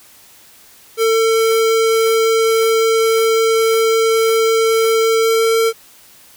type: tone with pitch glide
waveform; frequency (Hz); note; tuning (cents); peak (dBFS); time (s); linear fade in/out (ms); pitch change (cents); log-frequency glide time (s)
square; 449.1 to 452.5; A4 to A4; +35 to +48; -12; 0.97-5.73; 50; +13; 5.05-5.57
effects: white hiss -45 dBFS RMS until 6.36 s